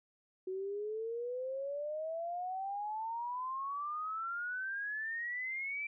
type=exponential sweep; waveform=sine; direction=up; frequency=370 to 2349 Hz; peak=-36 dBFS; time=0.47-5.87 s; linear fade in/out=5 ms; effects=none